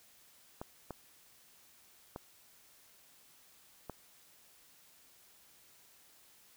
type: clicks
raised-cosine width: 1 ms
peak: -27 dBFS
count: 4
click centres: 0.615 / 0.907 / 2.161 / 3.897 s
effects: white hiss -63 dBFS RMS until 6.56 s